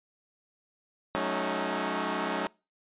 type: chord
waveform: 10% pulse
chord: D# half-diminished seventh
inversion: first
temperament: equal with one note detuned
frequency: 185 / 216.6 / 277.2 / 311.1 Hz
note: F#3 / A3 / C#4 / D#4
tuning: 0 / -27 / 0 / 0 cents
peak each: -26 dBFS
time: 1.15-2.47 s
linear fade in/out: 0 ms
effects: noise-tail reverb RT60 0.3 s tail -25 dB re dry + resampled to 8000 Hz